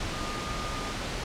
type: tone in noise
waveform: sine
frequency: 1218 Hz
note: D#6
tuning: 37 cents flat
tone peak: -38 dBFS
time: 0.13-0.93 s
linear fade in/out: 5 ms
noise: pink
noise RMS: -33 dBFS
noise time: 0-1.24 s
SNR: -8 dB
effects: low-pass 6000 Hz 12 dB/octave